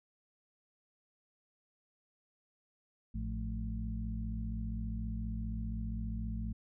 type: harmonic tone with a mistuned harmonic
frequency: 55 Hz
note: A1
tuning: in tune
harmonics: 1 / 2 / 3 / 4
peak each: -37 / -42 / -46 / -42 dBFS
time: 3.14-6.53 s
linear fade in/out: 10 ms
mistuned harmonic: 3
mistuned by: +110 cents
effects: none